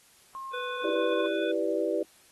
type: tone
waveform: sine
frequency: 1069 Hz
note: C6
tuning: 37 cents sharp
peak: -36 dBFS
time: 0.35-1.26 s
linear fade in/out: 0 ms
type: harmonic tone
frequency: 495.6 Hz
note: B4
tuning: 6 cents sharp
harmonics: 1 / 3 / 5 / 7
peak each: -35 / -37 / -43 / -41 dBFS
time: 0.53-1.52 s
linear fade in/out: 10 ms
type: chord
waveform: sine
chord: E minor seventh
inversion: none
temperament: equal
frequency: 329.6 / 392 / 493.9 / 587.3 Hz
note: E4 / G4 / B4 / D5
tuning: 0 / 0 / 0 / 0 cents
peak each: -31 dBFS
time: 0.84-2.03 s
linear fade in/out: 5 ms
effects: white hiss -59 dBFS RMS until 2.31 s + AAC 32 kbps